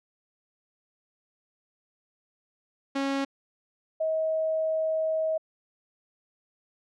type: tone pair in turn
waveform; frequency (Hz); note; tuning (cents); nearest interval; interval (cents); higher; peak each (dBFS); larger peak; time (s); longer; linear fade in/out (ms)
sawtooth / sine; 274.5 / 636.1; C#4 / D#5; -17 / +38; octave + minor third; 1455; second; -22 / -24; first; 2.95-3.25 / 4-5.38; second; 10
effects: low-pass 5000 Hz 12 dB/octave